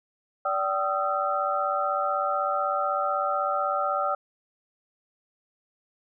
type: tone cluster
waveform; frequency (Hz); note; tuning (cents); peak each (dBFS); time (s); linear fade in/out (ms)
sine; 581 / 767 / 1249 / 1345; D5 / G5 / D#6 / E6; -19 / -38 / +6 / +34; -29; 0.45-4.15; 5
effects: none